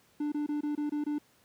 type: tone bursts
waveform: triangle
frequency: 295.7 Hz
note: D4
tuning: 12 cents sharp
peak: -27 dBFS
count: 7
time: 0.2-1.184 s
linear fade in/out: 5 ms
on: 120 ms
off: 24 ms
effects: pink hiss -65 dBFS RMS until 1.44 s + high-pass 100 Hz 12 dB/octave